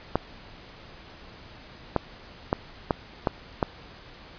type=clicks; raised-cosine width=1 ms; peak=-7 dBFS; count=6; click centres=0.156 / 1.963 / 2.529 / 2.908 / 3.272 / 3.628 s; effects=pink hiss -47 dBFS RMS until 4.38 s + resampled to 11025 Hz